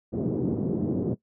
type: band-pass noise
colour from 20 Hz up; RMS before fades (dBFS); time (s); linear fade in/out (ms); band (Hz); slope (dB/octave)
white; -27; 0.12-1.15; 20; 100 to 370; 24
effects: noise-tail reverb RT60 0.1 s tail -18 dB re dry